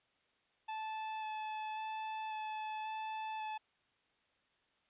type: tone with vibrato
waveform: 45% pulse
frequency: 869 Hz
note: A5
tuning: 22 cents flat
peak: -39 dBFS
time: 0.68-3.58 s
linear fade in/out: 10 ms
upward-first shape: square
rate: 0.92 Hz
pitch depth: 9 cents each way
effects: white hiss -75 dBFS RMS until 4.89 s + resampled to 8000 Hz